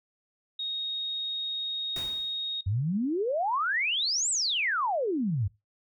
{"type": "tone", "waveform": "sine", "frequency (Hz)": 3737, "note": "A#7", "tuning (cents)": 4, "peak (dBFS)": -30, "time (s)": [0.59, 2.61], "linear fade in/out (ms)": 5}
{"type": "noise with exponential decay", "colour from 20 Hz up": "pink", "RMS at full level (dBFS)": -38, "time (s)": [1.96, 2.47], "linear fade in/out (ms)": 2, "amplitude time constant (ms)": 110}
{"type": "exponential two-way sweep", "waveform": "sine", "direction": "up then down", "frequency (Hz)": [90, 8140, 90], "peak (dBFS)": -25, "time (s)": [2.66, 5.48], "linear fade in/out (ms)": 10, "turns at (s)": 4.3}
{"effects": ["noise-tail reverb RT60 0.2 s tail -17 dB re dry"]}